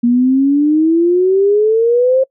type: exponential sweep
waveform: sine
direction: up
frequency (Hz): 235.6 to 535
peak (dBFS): -8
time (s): 0.03-2.24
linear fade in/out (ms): 10
effects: noise-tail reverb RT60 0.1 s tail -25 dB re dry